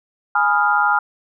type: chord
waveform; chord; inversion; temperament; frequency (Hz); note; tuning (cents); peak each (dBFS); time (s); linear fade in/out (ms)
sine; F half-diminished seventh; first; equal; 830.6 / 987.8 / 1244.5 / 1396.9; Ab5 / Cb6 / Eb6 / F6; 0 / 0 / 0 / 0; -18 / -23 / -21 / -17; 0.35-0.99; 5
effects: none